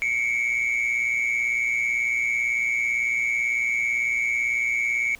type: tone pair together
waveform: sine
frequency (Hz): 2182 / 2300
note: C#7 / D7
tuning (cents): -28 / -37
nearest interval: minor second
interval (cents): 91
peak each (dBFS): -22 / -22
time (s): 0.02-5.15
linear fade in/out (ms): 0
effects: tanh soft clip ceiling -18 dBFS + pink hiss -50 dBFS RMS until 5.19 s

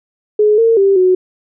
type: tone with pitch steps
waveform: sine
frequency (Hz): 422.1 / 456 / 392.8 / 368.7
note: G#4 / A#4 / G4 / F#4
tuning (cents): +28 / -38 / +4 / -6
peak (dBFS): -7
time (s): 0.39-1.15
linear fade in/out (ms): 5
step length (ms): 190
effects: none

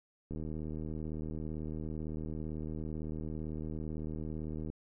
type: click train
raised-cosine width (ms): 3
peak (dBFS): -28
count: 343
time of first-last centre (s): 0.31-4.7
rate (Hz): 77.9
effects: none

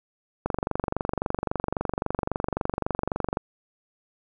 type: click train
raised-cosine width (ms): 1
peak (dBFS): -11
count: 70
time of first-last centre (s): 0.46-3.371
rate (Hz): 23.7
effects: none

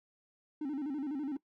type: tone with vibrato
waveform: triangle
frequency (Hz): 285.1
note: C#4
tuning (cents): +49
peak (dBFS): -31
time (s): 0.61-1.37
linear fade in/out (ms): 5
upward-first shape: square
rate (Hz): 12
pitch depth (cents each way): 110
effects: noise-tail reverb RT60 0.1 s tail -21 dB re dry + tanh soft clip ceiling -28 dBFS

